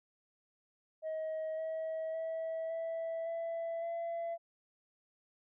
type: tone with pitch steps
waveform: sine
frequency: 633 / 641.1 / 649.3 / 657.6 / 666 / 674.5 Hz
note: D#5 / E5 / E5 / E5 / E5 / E5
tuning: +30 / -48 / -26 / -4 / +18 / +40 cents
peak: -33 dBFS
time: 1.02-4.38 s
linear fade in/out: 50 ms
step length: 560 ms
effects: tanh soft clip ceiling -34 dBFS